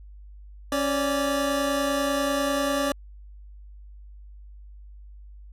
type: tone pair together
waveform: 25% pulse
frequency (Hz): 275.8 / 581.7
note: C#4 / D5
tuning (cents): -9 / -17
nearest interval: octave + minor second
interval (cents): 1292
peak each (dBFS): -22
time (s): 0.72-2.92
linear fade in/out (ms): 2
effects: added 50 Hz sine -42 dBFS peak until 5.52 s + resampled to 32000 Hz